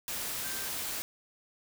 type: tone in noise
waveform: sine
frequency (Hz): 1564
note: G6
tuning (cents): -4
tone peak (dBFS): -45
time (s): 0.44-0.68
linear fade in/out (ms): 0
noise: white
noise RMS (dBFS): -36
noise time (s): 0.08-1.02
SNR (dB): -12
effects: none